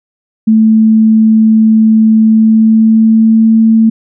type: tone with pitch glide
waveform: sine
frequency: 220 to 223.3 Hz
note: A3 to A3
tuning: 0 to +26 cents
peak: -3 dBFS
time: 0.47-3.9 s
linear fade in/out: 10 ms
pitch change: +26 cents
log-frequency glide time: 2.22-3.56 s
effects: none